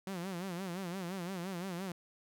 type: tone with vibrato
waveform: sawtooth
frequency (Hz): 182.3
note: F#3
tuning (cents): -25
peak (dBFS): -34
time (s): 0.07-1.92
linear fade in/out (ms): 2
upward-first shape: sine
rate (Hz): 5.8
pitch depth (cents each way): 130
effects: none